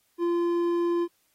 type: tone with hard clipping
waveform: sine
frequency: 344.2 Hz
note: F4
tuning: 25 cents flat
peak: -24 dBFS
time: 0.18-1.08 s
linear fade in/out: 50 ms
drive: 6 dB
effects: white hiss -69 dBFS RMS until 1.34 s + AAC 48 kbps